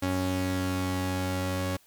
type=tone pair together; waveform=sawtooth; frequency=92.5 / 277.2 Hz; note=F#2 / C#4; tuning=0 / 0 cents; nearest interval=octave + perfect fifth; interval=1900 cents; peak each=-26 dBFS; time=0.02-1.77 s; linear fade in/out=10 ms; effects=white hiss -61 dBFS RMS until 1.86 s